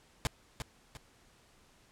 pink noise with echo, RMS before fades -30 dBFS, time 0.25-0.27 s, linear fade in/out 0 ms, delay 350 ms, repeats 2, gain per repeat -8 dB, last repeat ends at 0.97 s, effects pink hiss -64 dBFS RMS until 1.91 s + low-pass 10000 Hz 12 dB/octave

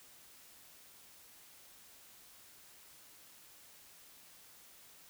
silence, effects white hiss -59 dBFS RMS until 5.09 s

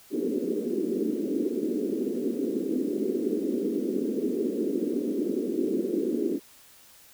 white band-pass noise, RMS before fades -28 dBFS, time 0.1-6.4 s, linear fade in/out 50 ms, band 220 to 420 Hz, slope 48 dB/octave, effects white hiss -54 dBFS RMS until 7.13 s

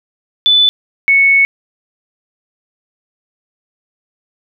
sine tone pair in turn, 3493 / 2211 Hz, A7 / C#7, -13 / -5 cents, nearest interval minor sixth, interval 792 cents, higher first, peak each -6 dBFS, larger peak neither, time 0.46-0.69 / 1.08-1.45 s, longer second, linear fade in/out 0 ms, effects none

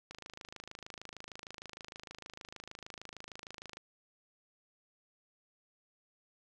click train, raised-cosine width 0.2 ms, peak -28 dBFS, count 98, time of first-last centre 0.11-3.77 s, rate 26.5 Hz, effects none

